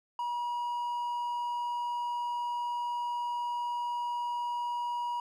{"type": "tone", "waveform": "triangle", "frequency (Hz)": 961, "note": "B5", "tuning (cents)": -48, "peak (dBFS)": -29, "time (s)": [0.19, 5.2], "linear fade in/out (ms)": 2, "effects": []}